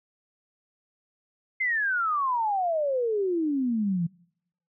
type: exponential sweep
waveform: sine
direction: down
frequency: 2114 to 163.3 Hz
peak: -23 dBFS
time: 1.6-4.07 s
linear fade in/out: 10 ms
effects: noise-tail reverb RT60 0.7 s tail -25 dB re dry